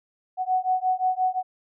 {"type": "beating tone pair", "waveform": "sine", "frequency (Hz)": [740, 745.7], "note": ["F#5", "F#5"], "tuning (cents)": [0, 13], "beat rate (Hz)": 5.7, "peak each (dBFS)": -24, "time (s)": [0.37, 1.43], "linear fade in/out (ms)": 50, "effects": []}